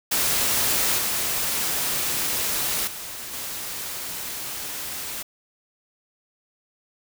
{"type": "noise with level steps", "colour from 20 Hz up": "white", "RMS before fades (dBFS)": [-22, -25, -35, -32], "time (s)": [0.11, 5.23], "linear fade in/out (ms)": 10, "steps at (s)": [0.98, 2.87, 3.33], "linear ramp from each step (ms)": 5, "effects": []}